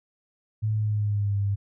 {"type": "tone with pitch glide", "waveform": "sine", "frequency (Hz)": [108.1, 100.28], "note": ["A2", "G2"], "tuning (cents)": [-30, 40], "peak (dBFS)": -22, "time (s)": [0.62, 1.56], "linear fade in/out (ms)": 20, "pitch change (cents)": -130, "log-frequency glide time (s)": [0.73, 1.37], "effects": []}